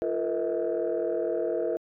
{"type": "tone cluster", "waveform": "sine", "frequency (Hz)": [345.3, 449.3, 489.1, 641], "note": ["F4", "A4", "B4", "E5"], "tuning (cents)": [-20, 36, -17, -49], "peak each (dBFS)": -30, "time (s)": [0.02, 1.77], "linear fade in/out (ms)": 0, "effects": ["tanh soft clip ceiling -19 dBFS"]}